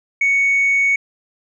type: tone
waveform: sine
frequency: 2225 Hz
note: C#7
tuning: 6 cents sharp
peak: -11 dBFS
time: 0.21-0.96 s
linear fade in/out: 5 ms
effects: tanh soft clip ceiling -10 dBFS